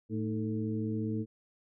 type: harmonic tone with a mistuned harmonic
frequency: 110.4 Hz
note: A2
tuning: 6 cents sharp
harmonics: 1 / 2 / 3 / 4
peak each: -35 / -34 / -37 / -41 dBFS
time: 0.09-1.26 s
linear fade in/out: 50 ms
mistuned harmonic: 3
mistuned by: -83 cents
effects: none